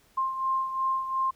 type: beating tone pair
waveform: sine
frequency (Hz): 1056 / 1058.8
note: C6 / C6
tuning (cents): +16 / +20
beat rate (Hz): 2.8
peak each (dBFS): -26 / -33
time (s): 0.17-1.31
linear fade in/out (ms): 10
effects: pink hiss -62 dBFS RMS until 1.35 s